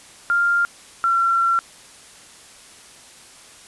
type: tone pair in turn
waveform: sine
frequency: 1396.9 / 1361.1 Hz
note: F6 / F6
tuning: 0 / -45 cents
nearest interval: unison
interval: 45 cents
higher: first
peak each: -15 dBFS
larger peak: neither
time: 0.3-0.65 / 1.04-1.59 s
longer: second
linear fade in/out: 0 ms
effects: white hiss -45 dBFS RMS until 3.67 s + resampled to 24000 Hz